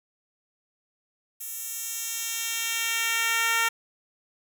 10% pulse tone with high-pass filter sweep, 458.1 Hz, A#4, 30 cents flat, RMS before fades -28 dBFS, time 1.4-3.69 s, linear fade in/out 10 ms, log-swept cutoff 11000 to 1200 Hz, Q 0.85, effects none

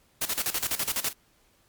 white noise with tremolo, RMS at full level -27 dBFS, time 0.21-1.13 s, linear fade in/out 10 ms, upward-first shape square, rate 12 Hz, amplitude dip 80%, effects pink hiss -64 dBFS RMS until 1.68 s + MP3 96 kbps

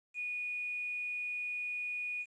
sine tone with quantisation, 2460 Hz, D#7, 20 cents flat, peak -35 dBFS, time 0.14-2.26 s, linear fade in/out 50 ms, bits 10, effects resampled to 24000 Hz

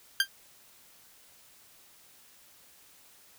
20% pulse tone with exponential decay, 1585 Hz, G6, 19 cents sharp, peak -13 dBFS, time 0.2-0.28 s, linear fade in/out 2 ms, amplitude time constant 16 ms, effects white hiss -58 dBFS RMS until 3.38 s

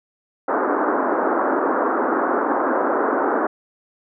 pink band-pass noise, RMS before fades -20 dBFS, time 0.48-3.47 s, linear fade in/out 5 ms, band 260 to 1500 Hz, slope 48 dB/octave, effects none

